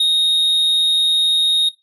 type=tone with amplitude modulation; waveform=triangle; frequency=3729 Hz; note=A#7; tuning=in tune; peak=-9 dBFS; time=0-1.69 s; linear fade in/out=5 ms; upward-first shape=sine; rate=164 Hz; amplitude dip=30%; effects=noise-tail reverb RT60 0.2 s tail -19 dB re dry + resampled to 32000 Hz